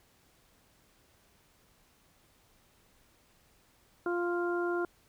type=harmonic tone; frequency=349.2 Hz; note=F4; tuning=in tune; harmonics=1 / 2 / 3 / 4; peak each=-30 / -39 / -41 / -37 dBFS; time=4.06-4.85 s; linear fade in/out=2 ms; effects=pink hiss -66 dBFS RMS until 5.08 s